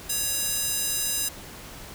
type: tone with high-pass filter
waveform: square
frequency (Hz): 558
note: C#5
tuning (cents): +11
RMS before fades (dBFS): -27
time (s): 0.09-1.29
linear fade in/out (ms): 10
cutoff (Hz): 6600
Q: 0.73
effects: pink hiss -42 dBFS RMS until 1.94 s